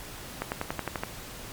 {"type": "accelerating click train", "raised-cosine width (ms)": 0.5, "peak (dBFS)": -14, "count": 8, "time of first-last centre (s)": [0.42, 1.035], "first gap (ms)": 99, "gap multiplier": 0.96, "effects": ["pink hiss -42 dBFS RMS until 1.52 s", "MP3 96 kbps"]}